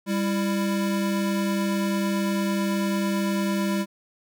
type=tone pair together; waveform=square; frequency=198.24 / 333.4 Hz; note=G3 / E4; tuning=+20 / +20 cents; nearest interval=major sixth; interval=900 cents; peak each=-24 / -30 dBFS; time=0.06-3.86 s; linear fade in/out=50 ms; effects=none